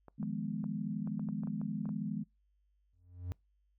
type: clicks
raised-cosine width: 1 ms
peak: -37 dBFS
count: 11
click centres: 0.083 / 0.229 / 0.641 / 1.074 / 1.195 / 1.288 / 1.435 / 1.473 / 1.615 / 1.856 / 1.891 s
type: chord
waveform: sine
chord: F half-diminished seventh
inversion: third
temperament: equal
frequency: 155.56 / 174.61 / 207.7 / 246.9 Hz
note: Eb3 / F3 / Ab3 / Cb4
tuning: 0 / 0 / 0 / 0 cents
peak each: -41 / -42 / -37 / -42 dBFS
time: 0.18-2.24 s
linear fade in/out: 20 ms
type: tone with exponential growth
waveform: triangle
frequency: 89.2 Hz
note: F2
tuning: 37 cents sharp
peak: -31 dBFS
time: 2.93-3.32 s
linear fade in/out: 0 ms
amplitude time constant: 83 ms
effects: noise-tail reverb RT60 0.2 s tail -25 dB re dry + added 50 Hz sine -70 dBFS peak until 3.78 s